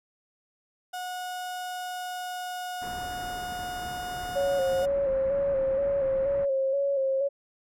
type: tone with pitch glide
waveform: 35% pulse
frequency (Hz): 728 to 723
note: F#5 to F#5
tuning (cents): -28 to -40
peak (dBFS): -31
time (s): 0.93-4.86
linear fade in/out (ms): 10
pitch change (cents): -12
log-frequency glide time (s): 1.57-3.56
type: low-pass noise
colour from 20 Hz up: pink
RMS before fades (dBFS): -42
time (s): 2.81-6.46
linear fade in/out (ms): 20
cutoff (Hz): 1800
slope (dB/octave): 24
type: tone with vibrato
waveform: sine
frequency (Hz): 547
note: C#5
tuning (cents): -23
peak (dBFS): -23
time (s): 4.35-7.29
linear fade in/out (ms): 20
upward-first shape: square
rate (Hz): 2.1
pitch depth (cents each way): 36
effects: none